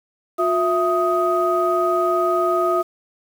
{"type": "tone cluster", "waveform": "sine", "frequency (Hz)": [358.3, 663, 1251], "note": ["F4", "E5", "D#6"], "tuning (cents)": [44, 10, 9], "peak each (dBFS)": -20, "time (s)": [0.38, 2.83], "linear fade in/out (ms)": 20, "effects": ["tanh soft clip ceiling -7 dBFS", "7-bit"]}